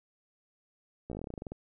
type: slowing click train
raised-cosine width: 2 ms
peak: -26 dBFS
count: 15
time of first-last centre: 1.1-1.52 s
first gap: 15 ms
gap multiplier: 1.1
effects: none